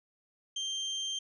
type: tone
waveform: 35% pulse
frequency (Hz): 3160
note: G7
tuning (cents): +13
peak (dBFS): -31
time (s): 0.56-1.19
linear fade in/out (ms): 5
effects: resampled to 24000 Hz